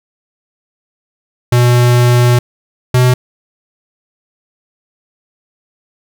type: tone pair in turn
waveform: square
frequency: 122 / 125.72 Hz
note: B2 / B2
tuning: -21 / +31 cents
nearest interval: minor second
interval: 52 cents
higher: second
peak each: -7 dBFS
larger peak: neither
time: 1.52-2.39 / 2.94-3.14 s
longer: first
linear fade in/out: 5 ms
effects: none